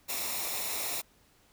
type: noise with comb filter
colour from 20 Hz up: white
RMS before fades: -34 dBFS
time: 0.08-1.02 s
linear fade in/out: 20 ms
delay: 0.64 ms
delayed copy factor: -0.6
effects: pink hiss -64 dBFS RMS until 1.52 s